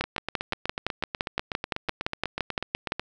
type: two click trains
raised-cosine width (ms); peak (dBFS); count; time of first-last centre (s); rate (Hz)
0.3; -13 / -9; 25 / 18; 0.04-2.996 / 0.01-2.921; 8.12 / 5.84
effects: none